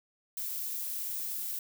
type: noise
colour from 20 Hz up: violet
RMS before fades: -36 dBFS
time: 0.37-1.59 s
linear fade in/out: 2 ms
effects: none